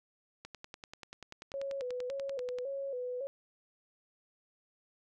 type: click train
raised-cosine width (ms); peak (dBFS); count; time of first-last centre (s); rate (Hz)
0.2; -28; 23; 0.45-2.586; 10.3
type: tone with vibrato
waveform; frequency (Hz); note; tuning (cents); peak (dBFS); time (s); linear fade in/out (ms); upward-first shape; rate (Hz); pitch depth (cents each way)
sine; 523.3; C5; 0; -35; 1.54-3.27; 0; square; 1.8; 88
effects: none